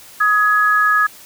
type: tone pair together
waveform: sine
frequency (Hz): 1257 / 1677.9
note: D#6 / G#6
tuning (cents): +17 / +17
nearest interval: perfect fourth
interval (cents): 500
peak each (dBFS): -14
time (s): 0.2-1.07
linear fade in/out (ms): 10
effects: white hiss -41 dBFS RMS until 1.25 s

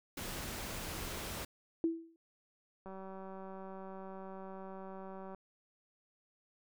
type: noise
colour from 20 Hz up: pink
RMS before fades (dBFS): -42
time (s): 0.17-1.45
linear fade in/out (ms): 5
type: tone with exponential decay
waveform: sine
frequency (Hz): 329.6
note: E4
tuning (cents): 0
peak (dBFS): -26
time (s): 1.84-2.16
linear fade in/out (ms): 1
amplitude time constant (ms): 68
type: click train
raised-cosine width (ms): 1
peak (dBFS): -35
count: 476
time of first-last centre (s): 2.86-5.347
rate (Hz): 191
effects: none

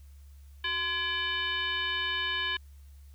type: tone with frequency modulation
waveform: sine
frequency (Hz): 2349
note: D7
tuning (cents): 0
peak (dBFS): -28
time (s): 0.64-2.57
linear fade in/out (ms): 5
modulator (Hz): 658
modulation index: 1.8
effects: added 70 Hz sine -48 dBFS peak until 3.14 s + white hiss -67 dBFS RMS until 3.14 s

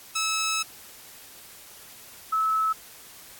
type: tone pair in turn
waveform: 10% pulse / sine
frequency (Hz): 1300 / 1300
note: E6 / E6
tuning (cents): -24 / -24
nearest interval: unison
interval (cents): 0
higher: neither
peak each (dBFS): -16 / -21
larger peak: first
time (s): 0.15-0.63 / 2.32-2.73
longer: first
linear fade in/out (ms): 10
effects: white hiss -47 dBFS RMS until 3.39 s + AAC 64 kbps

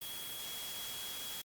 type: tone in noise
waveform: sine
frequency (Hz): 3322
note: G#7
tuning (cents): 0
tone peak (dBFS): -45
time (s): 0.01-1.42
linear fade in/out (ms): 10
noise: white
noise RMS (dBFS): -44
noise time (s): 0.01-1.42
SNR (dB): -4
effects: Opus 32 kbps

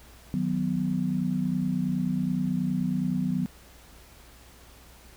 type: chord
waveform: sine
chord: B major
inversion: first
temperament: equal with one note detuned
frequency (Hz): 155.56 / 185 / 247.7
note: D#3 / F#3 / B3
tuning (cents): 0 / 0 / +5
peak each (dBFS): -31 / -27 / -29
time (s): 0.34-3.46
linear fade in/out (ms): 0
effects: added 60 Hz sine -53 dBFS peak until 5.16 s + pink hiss -53 dBFS RMS until 5.16 s

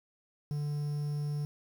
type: tone with quantisation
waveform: triangle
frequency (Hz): 146.83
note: D3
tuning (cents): 0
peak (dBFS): -29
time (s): 0.51-1.45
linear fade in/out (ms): 0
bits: 9
effects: none

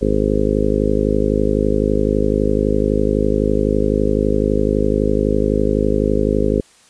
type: harmonic tone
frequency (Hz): 51.91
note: G#1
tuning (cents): 0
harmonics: 1 / 2 / 3 / 4 / 5 / 6 / 7 / 8 / 9 / 10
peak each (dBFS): -21 / -25 / -26 / -22 / -22 / -24 / -25 / -20 / -24 / -24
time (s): 0.01-6.61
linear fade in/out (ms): 10
effects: white hiss -50 dBFS RMS until 6.89 s + resampled to 22050 Hz

